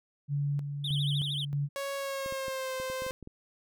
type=tone with tremolo; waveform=sine; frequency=143.1 Hz; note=D3; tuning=45 cents flat; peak=-27 dBFS; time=0.28-1.69 s; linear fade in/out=50 ms; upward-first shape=square; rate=1.6 Hz; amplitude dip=50%
type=tone with vibrato; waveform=triangle; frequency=3384 Hz; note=G#7; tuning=32 cents sharp; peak=-31 dBFS; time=0.84-1.45 s; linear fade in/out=5 ms; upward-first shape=triangle; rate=13 Hz; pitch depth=230 cents each way
type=tone with pitch glide; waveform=sawtooth; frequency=554.4 to 520.3 Hz; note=C#5 to C5; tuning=0 to -10 cents; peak=-29 dBFS; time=1.76-3.11 s; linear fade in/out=0 ms; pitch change=-110 cents; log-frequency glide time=1.96-2.74 s
type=clicks; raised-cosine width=3 ms; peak=-32 dBFS; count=10; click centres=2.261 / 2.324 / 2.482 / 2.8 / 2.9 / 3.021 / 3.065 / 3.108 / 3.227 / 3.274 s
effects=none